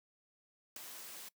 white noise with ADSR envelope, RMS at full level -41 dBFS, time 0.76-1.29 s, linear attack 4 ms, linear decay 5 ms, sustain -8 dB, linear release 9 ms, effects noise-tail reverb RT60 0.1 s tail -21 dB re dry + high-pass 200 Hz 12 dB/octave

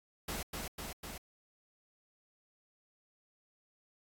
pink noise with echo, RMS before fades -39 dBFS, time 0.28-0.43 s, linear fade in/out 5 ms, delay 250 ms, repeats 3, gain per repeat -2 dB, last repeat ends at 1.18 s, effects AAC 64 kbps

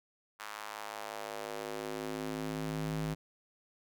square tone with high-pass filter sweep, 52.8 Hz, G#1, 29 cents sharp, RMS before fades -39 dBFS, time 0.39-3.15 s, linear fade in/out 20 ms, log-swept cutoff 1200 to 130 Hz, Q 1.6, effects none

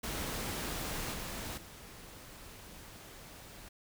pink noise with level steps, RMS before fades -38 / -41 / -51 dBFS, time 0.03-3.69 s, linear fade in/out 10 ms, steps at 1.13 / 1.57 s, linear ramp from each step 10 ms, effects none

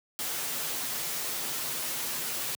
white noise with comb filter, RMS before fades -33 dBFS, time 0.19-2.55 s, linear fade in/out 0 ms, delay 10 ms, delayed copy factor -0.55, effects high-pass 100 Hz 12 dB/octave

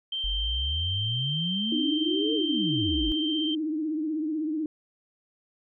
sine tone, 3136 Hz, G7, in tune, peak -28 dBFS, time 0.12-3.55 s, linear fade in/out 5 ms
sine exponential two-way sweep, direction up then down, 43.54 to 466.2 to 43.54 Hz, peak -28 dBFS, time 0.24-3.12 s, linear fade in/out 0 ms, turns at 2.34 s
sine tone with vibrato, 310.2 Hz, D#4, 5 cents flat, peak -26 dBFS, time 1.72-4.66 s, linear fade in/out 2 ms, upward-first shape triangle, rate 16 Hz, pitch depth 90 cents each way
effects none

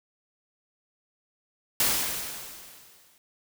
white noise with exponential decay, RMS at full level -22 dBFS, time 1.8-3.18 s, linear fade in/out 1 ms, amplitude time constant 300 ms, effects none

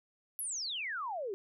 sine exponential sweep, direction down, 11790 to 370 Hz, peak -35 dBFS, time 0.39-1.34 s, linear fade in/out 0 ms, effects none

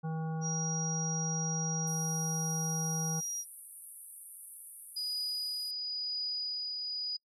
harmonic tone, 160 Hz, D#3, 49 cents sharp, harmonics 1 / 3 / 5 / 7 / 9, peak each -33 / -46 / -44 / -53 / -53 dBFS, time 0.03-3.21 s, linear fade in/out 20 ms
sine tone, 5730 Hz, F8, 44 cents sharp, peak -34 dBFS, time 0.41-3.45 s, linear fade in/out 50 ms
white band-pass noise, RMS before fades -50 dBFS, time 1.87-5.71 s, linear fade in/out 2 ms, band 9100 to 12000 Hz, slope 96 dB/octave
sine tone with tremolo, 4932 Hz, D#8, 16 cents flat, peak -32 dBFS, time 4.96-7.17 s, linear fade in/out 10 ms, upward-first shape triangle, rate 0.97 Hz, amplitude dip 30%
effects noise-tail reverb RT60 0.1 s tail -25 dB re dry

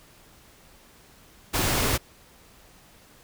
pink noise, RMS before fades -24 dBFS, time 1.53-1.98 s, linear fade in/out 20 ms, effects pink hiss -54 dBFS RMS until 3.23 s

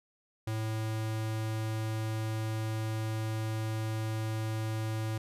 square tone, 110 Hz, A2, in tune, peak -32 dBFS, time 0.47-5.18 s, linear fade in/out 5 ms, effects resampled to 32000 Hz

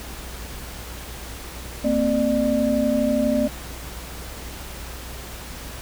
sine tone cluster, 228.6 / 260.9 / 596 Hz, A#3 / C4 / D5, -34 / -5 / +25 cents, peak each -22 dBFS, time 1.84-3.48 s, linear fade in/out 10 ms, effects added 60 Hz sine -37 dBFS peak until 5.81 s + pink hiss -37 dBFS RMS until 5.81 s

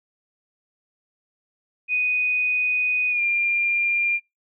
sine tone with pitch glide, 2488 to 2395 Hz, D#7 to D7, -1 to +33 cents, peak -19 dBFS, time 1.88-4.2 s, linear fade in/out 50 ms, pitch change -66 cents, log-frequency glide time 3.09-3.22 s, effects noise-tail reverb RT60 0.2 s tail -21 dB re dry

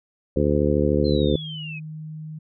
harmonic tone, 73.42 Hz, D2, in tune, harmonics 1 / 2 / 3 / 4 / 5 / 6 / 7, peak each -25 / -25 / -25 / -25 / -25 / -25 / -25 dBFS, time 0.36-1.36 s, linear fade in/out 5 ms
sine tone, 155.56 Hz, D#3, in tune, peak -32 dBFS, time 1.02-2.39 s, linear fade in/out 10 ms
sine linear sweep, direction down, 4186 to 2481 Hz, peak -33 dBFS, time 1.04-1.8 s, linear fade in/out 20 ms
effects none

